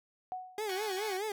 sine tone with exponential decay, 740 Hz, F#5, in tune, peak -33 dBFS, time 0.32-0.75 s, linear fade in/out 0 ms, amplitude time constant 93 ms
30% pulse tone with vibrato, 402.1 Hz, G4, 44 cents sharp, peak -31 dBFS, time 0.58-1.32 s, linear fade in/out 2 ms, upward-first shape sine, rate 4.8 Hz, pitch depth 150 cents each way
10% pulse chord, F# suspended second, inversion none, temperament equal, 740 / 830.6 / 1108.7 Hz, F#5 / G#5 / C#6, 0 / 0 / 0 cents, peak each -37 dBFS, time 0.69-1.17 s, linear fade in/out 2 ms
effects none

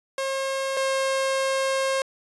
sawtooth tone pair in turn, 538 / 535.6 Hz, C5 / C5, +48 / +40 cents, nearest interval unison, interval 8 cents, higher first, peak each -21 / -18 dBFS, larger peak second, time 0.18-0.77 / 0.77-2.02 s, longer second, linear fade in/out 2 ms, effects resampled to 24000 Hz

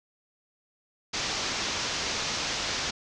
white low-pass noise, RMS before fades -31 dBFS, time 1.13-2.91 s, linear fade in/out 10 ms, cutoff 6400 Hz, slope 48 dB/octave, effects none

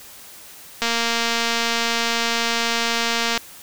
click train, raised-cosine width 0.2 ms, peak -4 dBFS, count 594, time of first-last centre 0.82-3.376 s, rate 232 Hz, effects white hiss -42 dBFS RMS until 3.62 s

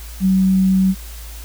sine tone, 189.4 Hz, F#3, 41 cents sharp, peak -11 dBFS, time 0.2-0.95 s, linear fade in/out 50 ms, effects added 56 Hz sine -31 dBFS peak until 1.44 s + white hiss -39 dBFS RMS until 1.44 s

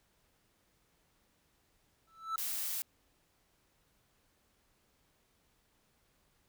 triangle tone with exponential growth, 1318.5 Hz, E6, in tune, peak -28 dBFS, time 2.07-2.36 s, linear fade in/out 5 ms, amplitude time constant 61 ms
blue noise, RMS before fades -37 dBFS, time 2.38-2.82 s, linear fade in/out 0 ms
effects pink hiss -73 dBFS RMS until 6.48 s

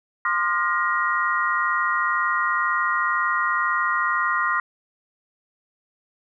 sine tone cluster, 1049 / 1211 / 1416 / 1887 Hz, C6 / D#6 / F6 / A#6, +4 / -47 / +23 / +21 cents, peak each -25 dBFS, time 0.25-4.6 s, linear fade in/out 2 ms, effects none

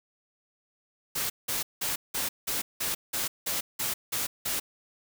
white noise bursts, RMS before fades -30 dBFS, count 11, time 1.15-4.6 s, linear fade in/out 10 ms, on 150 ms, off 180 ms, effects none

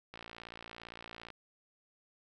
click train, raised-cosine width 0.3 ms, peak -30 dBFS, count 68, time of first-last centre 0.14-1.303 s, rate 57.6 Hz, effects none

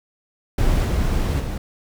brown noise with level steps, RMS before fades -18 / -20 / -25 dBFS, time 0.58-1.58 s, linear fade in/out 5 ms, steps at 0.84 / 1.39 s, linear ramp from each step 20 ms, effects none

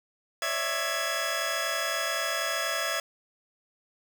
15% pulse tone cluster, 548 / 592 / 661 / 1676 Hz, C#5 / D5 / E5 / G#6, -20 / +14 / +5 / +15 cents, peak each -30 / -30 / -25 / -25 dBFS, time 0.42-3 s, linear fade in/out 2 ms, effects none

